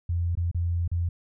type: tone with dropouts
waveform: sine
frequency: 86 Hz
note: F2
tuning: 26 cents flat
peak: -23 dBFS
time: 0.09-1.09 s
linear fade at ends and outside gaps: 5 ms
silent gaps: 0.353-0.372 / 0.514-0.546 / 0.878-0.915 s
effects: none